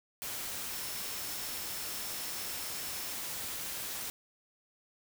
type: tone in noise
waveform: sine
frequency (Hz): 5350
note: E8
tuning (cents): +25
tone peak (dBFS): -48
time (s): 0.72-3.13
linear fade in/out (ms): 0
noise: white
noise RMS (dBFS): -39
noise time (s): 0.22-4.1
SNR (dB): -12
effects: none